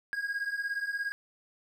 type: beating tone pair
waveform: triangle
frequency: 1624 / 1641 Hz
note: G#6 / G#6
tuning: -39 / -21 cents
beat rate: 17 Hz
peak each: -34 / -31 dBFS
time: 0.13-1.12 s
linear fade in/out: 0 ms
effects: none